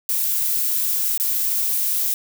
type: noise with dropouts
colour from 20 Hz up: violet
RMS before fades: -21 dBFS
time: 0.09-2.14 s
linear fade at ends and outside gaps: 1 ms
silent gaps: 1.176-1.199 s
effects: none